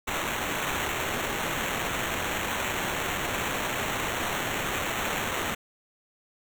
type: noise with sample-and-hold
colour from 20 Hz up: blue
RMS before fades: -30 dBFS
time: 0.07-5.55 s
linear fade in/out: 10 ms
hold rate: 4900 Hz
effects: none